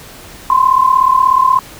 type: tone pair together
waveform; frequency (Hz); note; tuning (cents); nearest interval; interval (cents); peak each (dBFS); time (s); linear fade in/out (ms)
sine; 1023 / 1059.6; C6 / C6; -39 / +22; minor second; 61; -10; 0.5-1.59; 2
effects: pink hiss -35 dBFS RMS until 1.79 s